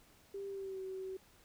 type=tone with pitch glide; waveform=sine; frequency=395.8 to 378.8 Hz; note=G4 to F#4; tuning=+17 to +41 cents; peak=-40 dBFS; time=0.34-1.17 s; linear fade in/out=5 ms; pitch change=-76 cents; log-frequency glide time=0.48-0.81 s; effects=pink hiss -65 dBFS RMS until 1.44 s